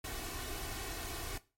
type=noise with comb filter; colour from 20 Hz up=pink; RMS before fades=-41 dBFS; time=0.04-1.38 s; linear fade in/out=5 ms; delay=2.7 ms; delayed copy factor=+0.65; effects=noise-tail reverb RT60 0.3 s tail -17 dB re dry + MP3 64 kbps